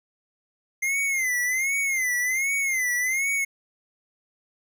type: tone with vibrato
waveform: square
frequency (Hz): 2089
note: C7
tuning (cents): -3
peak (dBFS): -23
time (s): 0.82-3.45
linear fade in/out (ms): 10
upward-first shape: sine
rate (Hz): 1.3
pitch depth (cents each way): 120
effects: none